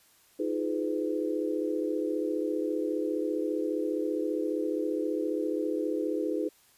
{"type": "chord", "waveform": "sine", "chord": "F half-diminished seventh", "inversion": "third", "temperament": "just", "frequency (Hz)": [314.3, 349.2, 419.1, 502.9], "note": ["Eb4", "F4", "Ab4", "Cb5"], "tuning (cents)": [18, 0, 16, 31], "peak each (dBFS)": [-31, -35, -33, -34], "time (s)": [0.39, 6.49], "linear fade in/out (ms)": 10, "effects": ["white hiss -62 dBFS RMS until 6.77 s", "resampled to 32000 Hz"]}